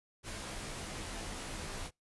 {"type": "noise with comb filter", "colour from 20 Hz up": "pink", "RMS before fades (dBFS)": -42, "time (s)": [0.23, 1.91], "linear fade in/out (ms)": 50, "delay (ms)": 17, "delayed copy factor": -0.75, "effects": ["noise-tail reverb RT60 0.2 s tail -26 dB re dry", "resampled to 24000 Hz"]}